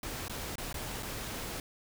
pink noise with dropouts, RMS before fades -39 dBFS, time 0.03-1.6 s, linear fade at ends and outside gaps 2 ms, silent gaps 0.282-0.296 / 0.556-0.581 / 0.728-0.742 / 1.026-1.03 s, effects none

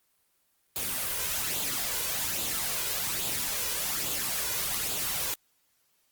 white noise with flanger, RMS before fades -31 dBFS, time 0.76-5.34 s, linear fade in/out 0 ms, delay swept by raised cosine 0.26 to 2.06 ms, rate 1.2 Hz, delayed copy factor +0.5, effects white hiss -71 dBFS RMS until 6.11 s + Opus 24 kbps

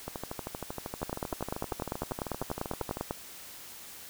two click trains, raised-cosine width 1 ms, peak -21 / -17 dBFS, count 38 / 22, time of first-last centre 0.08-2.971 / 1.03-3.109 s, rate 12.8 / 10.1 Hz, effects white hiss -47 dBFS RMS until 4.09 s

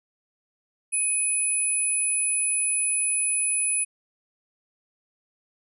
sine tone pair together, 2518 / 10072 Hz, D#7 / D#9, +20 / +20 cents, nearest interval 2 octaves, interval 2400 cents, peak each -31 / -22 dBFS, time 0.92-3.85 s, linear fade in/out 20 ms, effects none

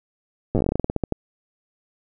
slowing click train, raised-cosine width 2 ms, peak -8 dBFS, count 18, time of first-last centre 0.55-1.123 s, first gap 8 ms, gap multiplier 1.16, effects none

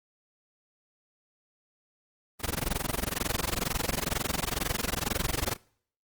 pink noise with amplitude modulation, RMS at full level -27 dBFS, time 2.39-5.57 s, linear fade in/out 50 ms, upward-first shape sine, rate 22.1 Hz, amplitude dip 100%, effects noise-tail reverb RT60 0.6 s tail -25 dB re dry + Opus 24 kbps

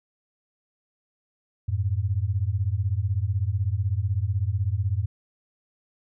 sine beating tone pair, 90.2 / 106.2 Hz, F#2 / G#2, -44 / +39 cents, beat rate 16 Hz, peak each -25 dBFS, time 1.68-5.06 s, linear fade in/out 10 ms, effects none

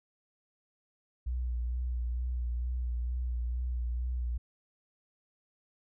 sine tone with vibrato, 60.8 Hz, B1, 26 cents flat, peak -30 dBFS, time 1.26-4.38 s, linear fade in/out 10 ms, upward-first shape sine, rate 2.2 Hz, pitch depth 35 cents each way, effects none

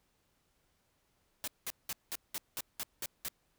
white noise bursts, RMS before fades -38 dBFS, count 9, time 1.44-3.284 s, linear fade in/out 0 ms, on 36 ms, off 190 ms, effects pink hiss -75 dBFS RMS until 3.58 s

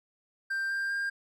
triangle tone with pitch steps, 1575 / 1588.7 / 1602.5 Hz, G6 / G6 / G6, +8 / +23 / +38 cents, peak -27 dBFS, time 0.5-1.1 s, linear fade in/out 10 ms, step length 200 ms, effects none

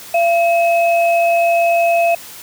sine tone pair together, 680.2 / 2568 Hz, F5 / E7, -46 / -46 cents, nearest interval octave + major seventh, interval 2300 cents, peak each -11 / -20 dBFS, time 0.14-2.15 s, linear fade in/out 5 ms, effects white hiss -35 dBFS RMS until 2.42 s + high-pass 60 Hz 12 dB/octave

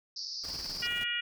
white band-pass noise, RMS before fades -39 dBFS, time 0.16-0.87 s, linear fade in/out 5 ms, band 4500 to 5400 Hz, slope 96 dB/octave
pink noise with tremolo, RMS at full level -45 dBFS, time 0.43-1.05 s, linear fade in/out 20 ms, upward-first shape square, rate 19 Hz, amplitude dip 45%
harmonic tone, 478.1 Hz, A#4, 44 cents sharp, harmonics 3 / 4 / 5 / 6 / 7, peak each -38 / -36 / -38 / -33 / -46 dBFS, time 0.82-1.21 s, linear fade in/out 10 ms
effects none

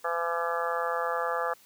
harmonic tone, 169.3 Hz, E3, 46 cents sharp, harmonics 3 / 4 / 5 / 6 / 7 / 8 / 9 / 10, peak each -32 / -35 / -35 / -41 / -32 / -37 / -43 / -37 dBFS, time 0.04-1.54 s, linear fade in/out 10 ms, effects white hiss -58 dBFS RMS until 1.65 s + high-pass 80 Hz 12 dB/octave

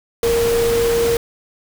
sine tone in noise, 466.2 Hz, A#4, in tune, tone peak -14 dBFS, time 0.23-1.17 s, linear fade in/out 2 ms, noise pink, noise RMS -24 dBFS, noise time 0.23-1.17 s, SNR +7 dB, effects none

